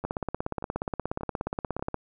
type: two click trains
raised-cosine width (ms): 1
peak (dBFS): -23 / -15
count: 4 / 33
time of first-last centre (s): 0.04-1.794 / 0.05-1.943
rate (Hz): 1.71 / 16.9
effects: none